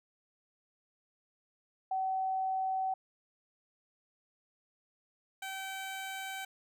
sine / 15% pulse tone pair in turn, 760 / 770.2 Hz, F#5 / G5, +46 / -31 cents, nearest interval unison, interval 23 cents, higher second, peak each -30 / -32 dBFS, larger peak first, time 1.91-2.94 / 5.42-6.45 s, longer neither, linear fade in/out 5 ms, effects none

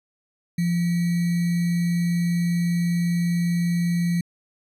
sine tone with sample-and-hold, 172.6 Hz, F3, 20 cents flat, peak -19 dBFS, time 0.58-4.21 s, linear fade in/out 5 ms, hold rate 2100 Hz, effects resampled to 32000 Hz

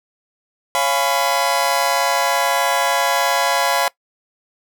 sawtooth chord, C# dominant seventh, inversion none, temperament just, 554.4 / 693 / 831.5 / 997.9 Hz, C#5 / E#5 / G#5 / B5, 0 / -14 / +2 / +18 cents, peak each -18 / -17 / -19 / -17 dBFS, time 0.75-3.88 s, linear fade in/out 0 ms, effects noise-tail reverb RT60 0.1 s tail -21 dB re dry

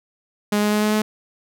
sawtooth tone with pitch steps, 207.7 / 209.3 / 210.8 / 212.4 / 214 Hz, G#3 / G#3 / G#3 / G#3 / A3, 0 / +14 / +26 / +39 / -48 cents, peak -13 dBFS, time 0.52-1.02 s, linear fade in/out 5 ms, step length 100 ms, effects none

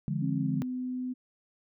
sine chord, D diminished, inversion none, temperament equal with one note detuned, 146.83 / 170.92 / 207.7 Hz, D3 / F3 / Ab3, 0 / -37 / 0 cents, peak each -31 / -33 / -34 dBFS, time 0.08-0.62 s, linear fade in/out 0 ms
sine tone with pitch glide, 267.2 to 252.9 Hz, C4 to B3, +36 to +41 cents, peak -31 dBFS, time 0.21-1.14 s, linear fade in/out 20 ms, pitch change -95 cents, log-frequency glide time 0.41-0.62 s
effects none

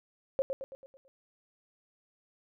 sine tone with echo, 537 Hz, C5, 45 cents sharp, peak -24 dBFS, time 0.39-0.42 s, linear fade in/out 0 ms, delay 110 ms, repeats 6, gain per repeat -6 dB, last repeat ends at 1.08 s, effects none

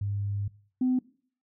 sine tone pair in turn, 101 / 254.5 Hz, G#2 / C4, -48 / -48 cents, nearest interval octave + major third, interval 1600 cents, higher second, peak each -27 / -21 dBFS, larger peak second, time 0.01-0.48 / 0.81-0.99 s, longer first, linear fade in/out 5 ms, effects noise-tail reverb RT60 0.5 s tail -21 dB re dry + tanh soft clip ceiling -18 dBFS

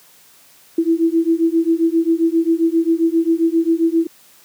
sine beating tone pair, 326.4 / 333.9 Hz, E4 / E4, -17 / +22 cents, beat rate 7.5 Hz, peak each -16 / -16 dBFS, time 0.78-4.07 s, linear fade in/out 5 ms, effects white hiss -49 dBFS RMS until 4.44 s + high-pass 100 Hz 12 dB/octave

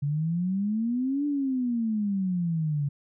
sine exponential two-way sweep, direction up then down, 140.1 to 294.3 to 140.1 Hz, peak -24 dBFS, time 0.02-2.89 s, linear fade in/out 10 ms, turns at 1.26 s, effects none

